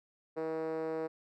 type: tone with band-pass filter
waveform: 5% pulse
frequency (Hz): 160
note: D#3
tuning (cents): +49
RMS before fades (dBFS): -36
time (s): 0.36-1.08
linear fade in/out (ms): 20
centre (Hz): 430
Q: 4
effects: none